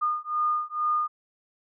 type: beating tone pair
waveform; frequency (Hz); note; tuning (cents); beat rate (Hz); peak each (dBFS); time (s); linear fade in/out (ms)
sine; 1219 / 1221.2; D#6 / D#6; -36 / -33; 2.2; -27; 0.01-1.08; 20
effects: none